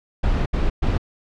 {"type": "noise bursts at uneven times", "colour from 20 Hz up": "brown", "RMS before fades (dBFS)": -19, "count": 3, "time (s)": [[0.23, 0.46], [0.53, 0.7], [0.82, 0.98]], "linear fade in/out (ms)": 10, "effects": ["low-pass 4000 Hz 12 dB/octave"]}